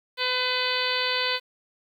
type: harmonic tone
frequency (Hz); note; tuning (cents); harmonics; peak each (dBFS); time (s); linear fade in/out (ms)
504; B4; +35; 1 / 2 / 3 / 4 / 5 / 6 / 7 / 8 / 9; -32 / -32 / -32 / -32 / -32 / -32 / -32 / -32 / -32; 0.17-1.4; 50
effects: 9-bit